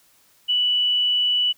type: tone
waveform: sine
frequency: 2960 Hz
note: F#7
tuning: in tune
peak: -17 dBFS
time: 0.48-1.53 s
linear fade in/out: 20 ms
effects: white hiss -58 dBFS RMS until 1.57 s